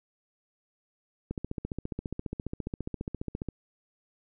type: click train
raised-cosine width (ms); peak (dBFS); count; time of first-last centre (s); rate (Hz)
3; -20; 33; 1.31-3.487; 14.7
effects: none